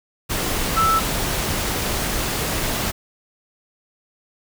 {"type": "tone in noise", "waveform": "sine", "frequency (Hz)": 1318.5, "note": "E6", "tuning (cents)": 0, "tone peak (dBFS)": -15, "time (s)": [0.76, 1], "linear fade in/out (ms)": 20, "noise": "pink", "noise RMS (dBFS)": -23, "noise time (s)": [0.29, 2.92], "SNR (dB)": 5, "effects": []}